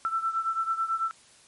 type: beating tone pair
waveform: sine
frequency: 1331 / 1340.1 Hz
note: E6 / E6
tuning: +16 / +28 cents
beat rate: 9.1 Hz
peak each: -27 / -31 dBFS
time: 0.05-1.11 s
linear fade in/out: 0 ms
effects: white hiss -56 dBFS RMS until 1.47 s + MP3 48 kbps